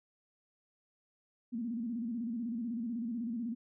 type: tone with vibrato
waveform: sine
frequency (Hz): 233.1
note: A#3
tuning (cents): 0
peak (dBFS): -34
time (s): 1.52-3.55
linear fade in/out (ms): 20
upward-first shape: square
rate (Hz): 16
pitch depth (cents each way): 89
effects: none